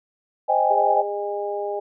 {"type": "chord", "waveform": "sine", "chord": "Ab major seventh", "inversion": "first", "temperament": "equal", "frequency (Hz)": [523.3, 622.3, 784, 830.6], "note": ["C5", "Eb5", "G5", "Ab5"], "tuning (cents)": [0, 0, 0, 0], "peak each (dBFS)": [-25, -23, -21, -20], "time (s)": [0.48, 1.03], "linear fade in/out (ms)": 20}
{"type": "harmonic tone", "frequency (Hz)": 203.9, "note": "G#3", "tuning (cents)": -32, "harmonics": [2, 3, 4], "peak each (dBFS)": [-27, -29, -30], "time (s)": [0.7, 1.8], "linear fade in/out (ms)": 10}
{"effects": []}